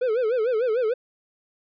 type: tone with vibrato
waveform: triangle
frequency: 469.7 Hz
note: A#4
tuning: 13 cents sharp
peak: -18 dBFS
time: 0.01-0.94 s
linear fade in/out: 10 ms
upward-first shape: sine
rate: 6.7 Hz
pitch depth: 170 cents each way
effects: resampled to 11025 Hz